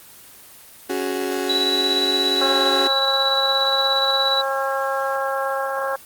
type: chord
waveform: 35% pulse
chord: C# suspended fourth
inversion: none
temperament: just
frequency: 277.2 / 369.6 / 415.8 Hz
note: C#4 / F#4 / G#4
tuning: 0 / -2 / +2 cents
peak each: -26 / -23 / -26 dBFS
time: 0.89-2.88 s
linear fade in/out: 10 ms
type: tone with tremolo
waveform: sine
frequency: 3929 Hz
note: B7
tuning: 10 cents flat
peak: -17 dBFS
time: 1.49-4.42 s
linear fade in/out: 10 ms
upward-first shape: square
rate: 17 Hz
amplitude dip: 35%
type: harmonic tone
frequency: 270.7 Hz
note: C#4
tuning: 41 cents flat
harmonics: 2 / 3 / 4 / 5 / 6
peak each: -24 / -26 / -27 / -28 / -29 dBFS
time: 2.41-5.96 s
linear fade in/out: 5 ms
effects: white hiss -44 dBFS RMS until 6.05 s + Opus 24 kbps